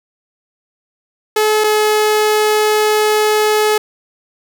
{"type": "tone pair in turn", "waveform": "sawtooth", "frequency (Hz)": [428.6, 426.4], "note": ["A4", "G#4"], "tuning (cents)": [-45, 46], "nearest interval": "unison", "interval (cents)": 9, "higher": "first", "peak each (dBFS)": -7, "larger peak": "neither", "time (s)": [[1.36, 1.64], [1.64, 3.78]], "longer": "second", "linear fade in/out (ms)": 5, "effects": []}